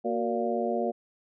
harmonic tone with a mistuned harmonic, 116.54 Hz, A#2, in tune, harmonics 2 / 3 / 4 / 5 / 6, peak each -32 / -32 / -32 / -32 / -32 dBFS, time 0.04-0.92 s, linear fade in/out 20 ms, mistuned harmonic 3, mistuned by +96 cents, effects none

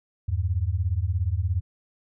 sine beating tone pair, 81.5 / 98.5 Hz, E2 / G2, -19 / +9 cents, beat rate 17 Hz, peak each -25 dBFS, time 0.28-1.61 s, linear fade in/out 10 ms, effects none

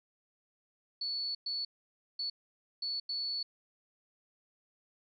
sine tone bursts at uneven times, 4435 Hz, C#8, in tune, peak -33 dBFS, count 5, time 1.01-1.35 / 1.46-1.65 / 2.19-2.3 / 2.82-3 / 3.09-3.43 s, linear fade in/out 5 ms, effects none

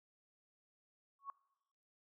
sine tone with exponential growth, 1108.7 Hz, C#6, in tune, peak -38 dBFS, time 1.19-1.3 s, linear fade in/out 1 ms, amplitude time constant 22 ms, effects noise-tail reverb RT60 1.0 s tail -23 dB re dry

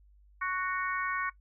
harmonic tone, 370 Hz, F#4, in tune, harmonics 3 / 4 / 5 / 6, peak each -33 / -35 / -37 / -39 dBFS, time 0.41-1.3 s, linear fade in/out 10 ms, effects noise-tail reverb RT60 0.1 s tail -17 dB re dry + added 50 Hz sine -57 dBFS peak until 1.4 s

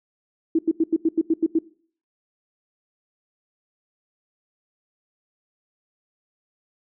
sine tone bursts, 325.2 Hz, E4, 23 cents flat, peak -15 dBFS, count 9, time 0.55-1.589 s, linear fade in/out 5 ms, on 39 ms, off 86 ms, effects noise-tail reverb RT60 0.5 s tail -21 dB re dry

